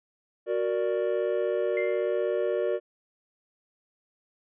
triangle chord, Gb augmented, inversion none, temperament equal, 370 / 466.2 / 587.3 Hz, Gb4 / Bb4 / D5, 0 / 0 / 0 cents, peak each -27 dBFS, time 0.46-2.8 s, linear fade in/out 50 ms
sine tone with exponential decay, 2093 Hz, C7, in tune, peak -29 dBFS, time 1.77-2.23 s, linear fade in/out 2 ms, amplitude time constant 99 ms
effects resampled to 8000 Hz

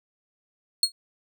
35% pulse tone with exponential decay, 4300 Hz, C8, 47 cents sharp, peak -12 dBFS, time 0.83-0.92 s, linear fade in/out 2 ms, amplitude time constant 18 ms, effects none

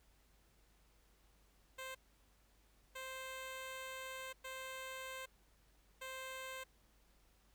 10% pulse tone bursts at uneven times, 523.3 Hz, C5, in tune, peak -37 dBFS, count 4, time 1.78-1.95 / 2.95-4.33 / 4.44-5.26 / 6.01-6.64 s, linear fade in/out 10 ms, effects added 50 Hz sine -70 dBFS peak until 7.54 s + pink hiss -73 dBFS RMS until 7.54 s

